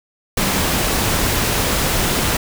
sine tone in noise, 191.8 Hz, G3, 37 cents flat, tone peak -24 dBFS, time 0.39-0.63 s, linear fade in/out 5 ms, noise pink, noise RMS -18 dBFS, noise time 0.37-2.37 s, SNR -9 dB, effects none

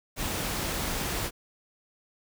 pink noise, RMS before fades -31 dBFS, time 0.16-1.31 s, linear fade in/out 50 ms, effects none

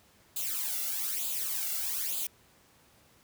blue noise with flanger, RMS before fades -33 dBFS, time 0.36-2.27 s, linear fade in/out 5 ms, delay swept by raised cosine 0.26 to 1.46 ms, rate 1.1 Hz, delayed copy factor +0.75, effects pink hiss -62 dBFS RMS until 3.23 s + high-pass 60 Hz 12 dB/octave

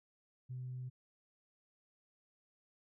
sine tone, 126.9 Hz, B2, 47 cents sharp, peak -40 dBFS, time 0.49-0.9 s, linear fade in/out 20 ms, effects tanh soft clip ceiling -36 dBFS

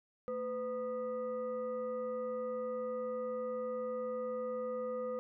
sine tone with frequency modulation, 504 Hz, B4, 35 cents sharp, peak -35 dBFS, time 0.28-5.19 s, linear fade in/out 0 ms, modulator 728 Hz, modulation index 0.58, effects none

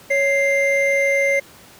triangle tone pair together, 554.4 / 2093 Hz, C#5 / C7, 0 / 0 cents, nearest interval octave + major seventh, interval 2300 cents, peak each -16 dBFS, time 0.1-1.4 s, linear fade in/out 10 ms, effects pink hiss -45 dBFS RMS until 1.79 s + high-pass 100 Hz 12 dB/octave

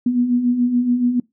sine beating tone pair, 238.9 / 245.9 Hz, A#3 / B3, +43 / -7 cents, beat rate 7 Hz, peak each -23 / -15 dBFS, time 0.06-1.2 s, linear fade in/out 5 ms, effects noise-tail reverb RT60 0.2 s tail -24 dB re dry

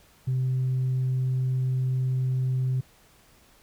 sine tone, 129.1 Hz, C3, 23 cents flat, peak -21 dBFS, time 0.27-2.81 s, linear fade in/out 10 ms, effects tanh soft clip ceiling -20 dBFS + pink hiss -58 dBFS RMS until 3.62 s

